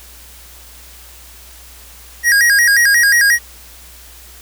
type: tone with vibrato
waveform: square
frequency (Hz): 1757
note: A6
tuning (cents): -3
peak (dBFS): -9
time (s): 2.23-3.39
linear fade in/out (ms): 50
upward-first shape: square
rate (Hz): 5.6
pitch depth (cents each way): 130
effects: added 60 Hz sine -41 dBFS peak until 4.41 s + white hiss -40 dBFS RMS until 4.41 s